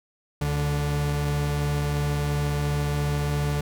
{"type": "tone pair together", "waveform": "45% pulse", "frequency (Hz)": [71.49, 145.9], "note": ["D2", "D3"], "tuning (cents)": [-46, -11], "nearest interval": "octave", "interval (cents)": 1235, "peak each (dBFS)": [-29, -24], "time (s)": [0.41, 3.61], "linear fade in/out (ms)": 5, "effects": []}